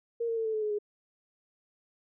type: tone with pitch steps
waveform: sine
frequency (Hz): 466.2 / 457.4 / 448.8 / 440.3 / 432 / 423.8 / 415.8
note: A#4 / A#4 / A4 / A4 / A4 / G#4 / G#4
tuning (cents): 0 / -33 / +34 / +1 / -32 / +35 / +2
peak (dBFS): -28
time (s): 0.2-0.788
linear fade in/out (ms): 10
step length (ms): 84
effects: none